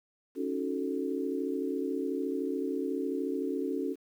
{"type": "chord", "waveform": "sine", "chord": "D# half-diminished seventh", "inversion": "third", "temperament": "equal", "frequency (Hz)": [277.2, 311.1, 370, 440], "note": ["C#4", "D#4", "F#4", "A4"], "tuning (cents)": [0, 0, 0, 0], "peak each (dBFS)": [-33, -39, -35, -36], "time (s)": [0.35, 3.96], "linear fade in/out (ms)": 50, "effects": ["10-bit"]}